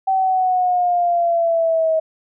sine exponential sweep, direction down, 770 to 636 Hz, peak -14 dBFS, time 0.07-2 s, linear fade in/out 10 ms, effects none

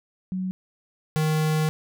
sine / square tone pair in turn, 186.2 / 155.57 Hz, F#3 / D#3, +11 / 0 cents, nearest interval minor third, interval 311 cents, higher first, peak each -25 / -21 dBFS, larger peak second, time 0.32-0.51 / 1.16-1.69 s, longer second, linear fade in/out 0 ms, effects none

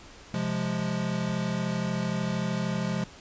square chord, F minor, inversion second, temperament equal, 130.81 / 174.61 / 207.7 Hz, C3 / F3 / Ab3, 0 / 0 / 0 cents, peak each -34 / -31 / -32 dBFS, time 0.34-3.04 s, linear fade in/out 2 ms, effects pink hiss -49 dBFS RMS until 3.2 s + resampled to 16000 Hz

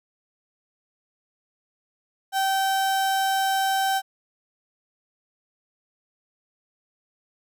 35% pulse tone, 774 Hz, G5, 22 cents flat, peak -19 dBFS, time 2.32-4.02 s, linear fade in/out 50 ms, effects none

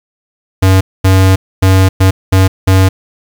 square tone bursts at uneven times, 94.8 Hz, F#2, 43 cents sharp, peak -5 dBFS, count 6, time 0.62-0.81 / 1.04-1.36 / 1.62-1.89 / 2-2.11 / 2.32-2.48 / 2.67-2.89 s, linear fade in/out 10 ms, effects 7-bit

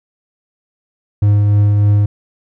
triangle tone with tremolo, 103 Hz, G#2, 14 cents flat, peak -5 dBFS, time 1.22-2.06 s, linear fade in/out 5 ms, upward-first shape triangle, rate 3.3 Hz, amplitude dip 25%, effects none

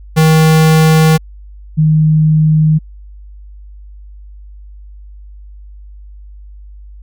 square / sine tone pair in turn, 158.3 / 155.58 Hz, D#3 / D#3, +30 / 0 cents, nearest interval unison, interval 30 cents, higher first, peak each -6 dBFS, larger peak neither, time 0.16-1.18 / 1.77-2.79 s, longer neither, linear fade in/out 20 ms, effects added 50 Hz sine -31 dBFS peak until 7.02 s

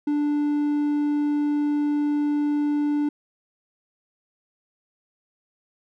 triangle tone, 293.7 Hz, D4, in tune, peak -18 dBFS, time 0.07-3.09 s, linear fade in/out 5 ms, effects none

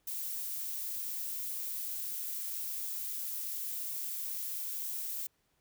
violet noise, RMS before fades -38 dBFS, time 0.07-5.27 s, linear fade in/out 5 ms, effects pink hiss -75 dBFS RMS until 5.6 s

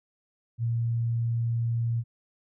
sine tone, 116.54 Hz, A#2, in tune, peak -24 dBFS, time 0.58-2.04 s, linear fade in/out 50 ms, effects none

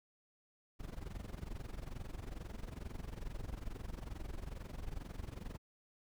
brown noise with amplitude modulation, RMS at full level -41 dBFS, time 0.79-5.58 s, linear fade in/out 20 ms, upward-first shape sine, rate 22.3 Hz, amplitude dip 85%, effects none

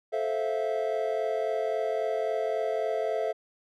triangle chord, F major seventh, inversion first, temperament just, 436.5 / 523.8 / 654.8 / 698.5 Hz, A4 / C5 / E5 / F5, -14 / +2 / -12 / 0 cents, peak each -29 / -32 / -28 / -33 dBFS, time 0.12-3.33 s, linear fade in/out 20 ms, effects none

